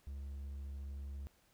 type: tone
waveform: triangle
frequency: 69.4 Hz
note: C#2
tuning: 3 cents sharp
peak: -40 dBFS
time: 0.07-1.27 s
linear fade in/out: 0 ms
effects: pink hiss -71 dBFS RMS until 1.53 s